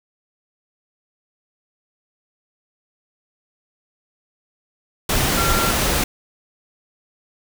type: tone in noise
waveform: sine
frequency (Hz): 1371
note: F6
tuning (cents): -32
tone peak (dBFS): -22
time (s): 5.37-5.71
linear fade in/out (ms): 5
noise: pink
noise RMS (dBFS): -19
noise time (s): 5.09-6.04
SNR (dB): -6
effects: none